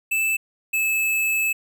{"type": "tone pair in turn", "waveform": "square", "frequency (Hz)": [2634, 2607], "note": ["E7", "E7"], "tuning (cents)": [-2, -20], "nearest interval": "unison", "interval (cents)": 18, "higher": "first", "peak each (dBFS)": -20, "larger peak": "neither", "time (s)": [[0.11, 0.37], [0.73, 1.53]], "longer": "second", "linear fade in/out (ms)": 10, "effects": []}